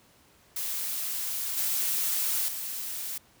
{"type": "noise with level steps", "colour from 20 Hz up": "blue", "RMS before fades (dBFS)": [-32, -28, -35], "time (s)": [0.56, 3.18], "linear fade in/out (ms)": 5, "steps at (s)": [1.57, 2.48], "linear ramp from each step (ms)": 5, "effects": ["pink hiss -60 dBFS RMS until 3.4 s", "high-pass 60 Hz 12 dB/octave"]}